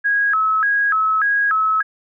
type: tone with vibrato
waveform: sine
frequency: 1459 Hz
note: F#6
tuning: 25 cents flat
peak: -14 dBFS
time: 0.04-1.83 s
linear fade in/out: 20 ms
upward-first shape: square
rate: 1.7 Hz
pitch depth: 210 cents each way
effects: none